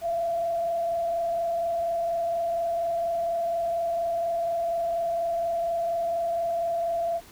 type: tone with frequency modulation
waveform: sine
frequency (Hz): 678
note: E5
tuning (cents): +49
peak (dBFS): -24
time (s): 0.01-7.21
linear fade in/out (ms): 50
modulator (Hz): 24.2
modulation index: 0.48
effects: pink hiss -50 dBFS RMS until 7.31 s